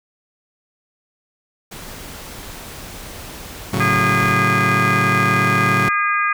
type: noise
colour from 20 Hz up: pink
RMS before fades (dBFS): -34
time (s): 1.71-4.34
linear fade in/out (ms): 10
type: chord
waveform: sawtooth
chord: F# minor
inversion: first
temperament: just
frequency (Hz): 111 / 138.75 / 185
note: A2 / C#3 / F#3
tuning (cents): +16 / +2 / 0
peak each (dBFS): -18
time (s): 3.73-5.89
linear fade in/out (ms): 5
type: harmonic tone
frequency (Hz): 407.8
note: G#4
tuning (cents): -32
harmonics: 3 / 4 / 5 / 6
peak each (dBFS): -18 / -21 / -24 / -24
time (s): 3.8-6.33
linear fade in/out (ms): 5
effects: none